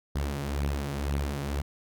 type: beating tone pair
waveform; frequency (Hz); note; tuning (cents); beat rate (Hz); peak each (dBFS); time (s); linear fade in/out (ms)
sawtooth; 69.3 / 71.3; C#2 / C#2; 0 / +49; 2; -29 / -26; 0.15-1.62; 10
effects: none